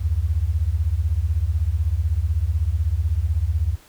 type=beating tone pair; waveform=sine; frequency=71.5 / 87.5 Hz; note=D2 / F2; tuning=-46 / +4 cents; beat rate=16 Hz; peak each=-21 dBFS; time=0-3.76 s; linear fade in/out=20 ms; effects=pink hiss -51 dBFS RMS until 3.88 s